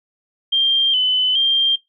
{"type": "tone with vibrato", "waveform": "sine", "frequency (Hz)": 3100, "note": "G7", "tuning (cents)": -20, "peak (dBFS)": -13, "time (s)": [0.52, 1.76], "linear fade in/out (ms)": 10, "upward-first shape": "square", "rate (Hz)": 1.2, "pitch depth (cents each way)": 46, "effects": ["noise-tail reverb RT60 0.2 s tail -21 dB re dry"]}